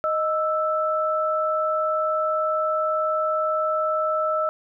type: tone pair together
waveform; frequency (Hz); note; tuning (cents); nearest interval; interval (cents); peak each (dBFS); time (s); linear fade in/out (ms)
sine; 622.5 / 1319; D#5 / E6; +1 / +1; octave + minor second; 1300; -23; 0.04-4.49; 0
effects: none